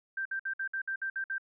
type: tone bursts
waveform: sine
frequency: 1570 Hz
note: G6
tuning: 2 cents sharp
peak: -31 dBFS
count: 9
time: 0.17-1.382 s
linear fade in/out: 5 ms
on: 84 ms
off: 57 ms
effects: none